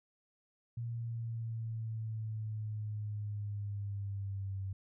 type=linear sweep; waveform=sine; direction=down; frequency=117.7 to 96.1 Hz; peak=-36 dBFS; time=0.77-4.73 s; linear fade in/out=5 ms; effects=none